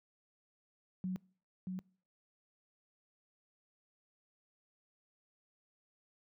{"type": "tone with echo", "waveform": "sine", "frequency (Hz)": 185.1, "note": "F#3", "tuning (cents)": 1, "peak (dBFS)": -34, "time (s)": [1.04, 1.16], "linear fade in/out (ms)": 0, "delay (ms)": 630, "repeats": 1, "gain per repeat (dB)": -3, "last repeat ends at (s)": 1.79, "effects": ["noise-tail reverb RT60 0.5 s tail -26 dB re dry", "high-pass 100 Hz 12 dB/octave"]}